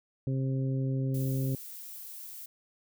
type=harmonic tone; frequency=133.1 Hz; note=C3; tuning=30 cents sharp; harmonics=1 / 2 / 3 / 4; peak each=-28 / -35 / -41 / -44 dBFS; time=0.27-1.55 s; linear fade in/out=2 ms
type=noise; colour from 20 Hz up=violet; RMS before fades=-44 dBFS; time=1.14-2.46 s; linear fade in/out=5 ms
effects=none